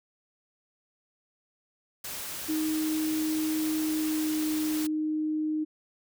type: noise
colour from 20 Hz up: white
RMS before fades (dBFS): -37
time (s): 2.04-4.87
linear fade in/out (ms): 5
type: tone with pitch glide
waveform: sine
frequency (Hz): 312 to 308.8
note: D#4 to D#4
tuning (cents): +5 to -13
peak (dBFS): -26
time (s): 2.48-5.65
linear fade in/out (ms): 20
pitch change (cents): -18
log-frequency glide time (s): 3.76-4.55
effects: none